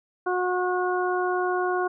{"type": "harmonic tone", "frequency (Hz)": 363.2, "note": "F#4", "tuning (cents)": -32, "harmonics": [1, 2, 3, 4], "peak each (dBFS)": [-25, -28, -30, -31], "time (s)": [0.26, 1.88], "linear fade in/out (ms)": 10, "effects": []}